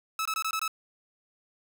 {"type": "tone bursts", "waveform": "sawtooth", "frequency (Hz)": 1300, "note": "E6", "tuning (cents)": -24, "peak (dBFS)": -24, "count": 6, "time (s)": [0.19, 0.679], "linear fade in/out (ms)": 2, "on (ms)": 64, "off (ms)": 21, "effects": []}